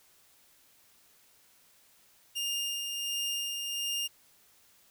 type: tone with tremolo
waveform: sawtooth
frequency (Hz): 2815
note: F7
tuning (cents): +13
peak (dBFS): -27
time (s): 2.35-4.08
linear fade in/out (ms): 20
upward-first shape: sine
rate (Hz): 1.4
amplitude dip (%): 35
effects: white hiss -63 dBFS RMS until 4.9 s